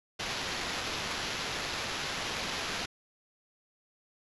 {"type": "noise with sample-and-hold", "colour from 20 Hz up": "blue", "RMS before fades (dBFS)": -35, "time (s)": [0.19, 2.86], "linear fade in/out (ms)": 10, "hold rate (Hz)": 8820, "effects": ["resampled to 24000 Hz"]}